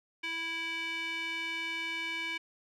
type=tone with band-pass filter; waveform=square; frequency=329.6 Hz; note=E4; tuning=in tune; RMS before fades=-36 dBFS; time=0.23-2.38 s; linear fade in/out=10 ms; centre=2500 Hz; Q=4.9; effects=none